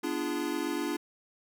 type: chord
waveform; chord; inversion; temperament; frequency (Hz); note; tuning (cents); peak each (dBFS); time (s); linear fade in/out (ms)
square; B diminished seventh; none; equal with one note detuned; 246.9 / 293.7 / 342.2 / 415.3; B3 / D4 / F4 / Ab4; 0 / 0 / -35 / 0; -40 / -34 / -35 / -40; 0.03-0.97; 10
effects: none